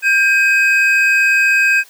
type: tone pair together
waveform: triangle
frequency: 1593 / 2529 Hz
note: G6 / D#7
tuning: +27 / +28 cents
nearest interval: minor sixth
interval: 801 cents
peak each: -11 dBFS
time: 0.02-1.84 s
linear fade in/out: 50 ms
effects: white hiss -45 dBFS RMS until 1.89 s + high-pass 400 Hz 12 dB/octave